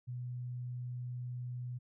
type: tone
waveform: sine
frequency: 123.6 Hz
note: B2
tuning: 2 cents sharp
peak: -38 dBFS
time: 0.07-1.79 s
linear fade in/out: 20 ms
effects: none